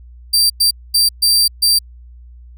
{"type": "tone bursts at uneven times", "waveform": "sawtooth", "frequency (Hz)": 4695, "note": "D8", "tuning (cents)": -1, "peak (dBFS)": -7, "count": 5, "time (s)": [[0.33, 0.5], [0.6, 0.71], [0.94, 1.09], [1.22, 1.48], [1.62, 1.79]], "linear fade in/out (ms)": 10, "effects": ["added 60 Hz sine -36 dBFS peak until 2.57 s"]}